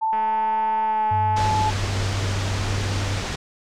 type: tone with pitch glide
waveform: sine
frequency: 884 to 862.8 Hz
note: A5 to A5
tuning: +8 to -34 cents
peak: -19 dBFS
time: 0.01-1.71 s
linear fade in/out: 20 ms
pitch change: -42 cents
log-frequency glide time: 0.83-1.07 s
type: click train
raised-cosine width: 0.5 ms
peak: -21 dBFS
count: 292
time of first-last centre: 0.13-1.477 s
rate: 216 Hz
type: tone with vibrato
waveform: sine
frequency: 98 Hz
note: G2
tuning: in tune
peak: -23 dBFS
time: 1.11-3.21 s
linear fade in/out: 5 ms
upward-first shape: triangle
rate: 9 Hz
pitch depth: 31 cents each way
type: low-pass noise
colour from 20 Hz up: pink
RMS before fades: -28 dBFS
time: 1.36-3.36 s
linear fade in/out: 10 ms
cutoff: 6900 Hz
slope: 24 dB/octave
effects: none